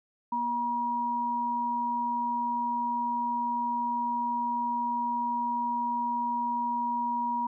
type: tone pair together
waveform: sine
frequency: 239.2 / 957 Hz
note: A#3 / A#5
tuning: +45 / +45 cents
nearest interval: 2 octaves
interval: 2400 cents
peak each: -36 / -27 dBFS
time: 0.32-7.47 s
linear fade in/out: 5 ms
effects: none